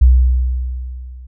sine tone with level ramp, 62.8 Hz, B1, 30 cents sharp, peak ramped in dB -3 to -32 dBFS, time 0.01-1.27 s, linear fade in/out 10 ms, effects none

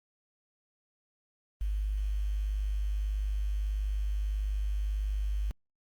sine tone with quantisation, 50.8 Hz, G#1, 38 cents flat, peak -28 dBFS, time 1.61-5.51 s, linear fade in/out 0 ms, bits 9, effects Opus 32 kbps

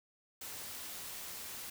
white noise, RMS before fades -45 dBFS, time 0.41-1.7 s, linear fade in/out 5 ms, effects none

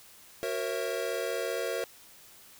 square chord, F# dominant seventh, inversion none, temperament equal with one note detuned, 370 / 466.2 / 541.7 / 659.3 Hz, F#4 / A#4 / C#5 / E5, 0 / 0 / -40 / 0 cents, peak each -39 / -35 / -36 / -38 dBFS, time 0.43-1.84 s, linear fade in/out 0 ms, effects white hiss -54 dBFS RMS until 2.59 s

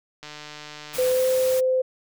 click train, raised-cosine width 0.2 ms, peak -21 dBFS, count 134, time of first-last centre 0.23-1.117 s, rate 150 Hz
white noise, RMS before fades -33 dBFS, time 0.93-1.61 s, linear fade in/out 20 ms
sine tone with pitch glide, 508 to 515.7 Hz, B4 to C5, +49 to -25 cents, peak -18 dBFS, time 0.98-1.82 s, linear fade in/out 10 ms, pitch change +26 cents, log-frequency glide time 1.09-1.26 s
effects none

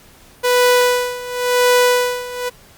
sawtooth tone with tremolo, 493.9 Hz, B4, in tune, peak -6 dBFS, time 0.43-2.5 s, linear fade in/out 20 ms, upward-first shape sine, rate 0.94 Hz, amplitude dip 85%, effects pink hiss -46 dBFS RMS until 2.77 s + Opus 48 kbps

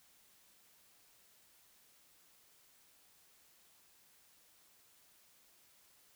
silence, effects white hiss -67 dBFS RMS until 6.15 s

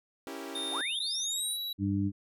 sawtooth chord, C# diminished seventh, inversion none, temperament equal, 277.2 / 329.6 / 392 / 466.2 Hz, C#4 / E4 / G4 / Bb4, 0 / 0 / 0 / 0 cents, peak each -39 / -40 / -40 / -44 dBFS, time 0.27-0.81 s, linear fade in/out 0 ms
square tone with pitch glide, 3644 to 3906 Hz, A#7 to B7, -40 to -20 cents, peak -34 dBFS, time 0.55-1.73 s, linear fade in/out 5 ms, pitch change +120 cents, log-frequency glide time 1.2-1.51 s
sine linear sweep, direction up, 417.8 to 10000 Hz, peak -33 dBFS, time 0.7-1.58 s, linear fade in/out 50 ms
harmonic tone, 99 Hz, G2, 18 cents sharp, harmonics 1 / 2 / 3, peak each -31 / -31 / -31 dBFS, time 1.78-2.12 s, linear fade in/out 50 ms
effects none

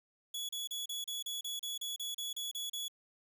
sawtooth tone bursts, 3387 Hz, G#7, 33 cents sharp, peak -34 dBFS, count 14, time 0.34-2.882 s, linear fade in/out 5 ms, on 150 ms, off 34 ms, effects none

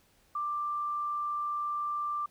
sine tone, 1181 Hz, D6, 9 cents sharp, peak -30 dBFS, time 0.35-2.26 s, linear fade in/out 5 ms, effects pink hiss -66 dBFS RMS until 2.3 s

